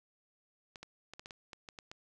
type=clicks; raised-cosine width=0.2 ms; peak=-29 dBFS; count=10; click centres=0.758 / 0.83 / 1.136 / 1.195 / 1.259 / 1.308 / 1.532 / 1.688 / 1.788 / 1.915 s; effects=none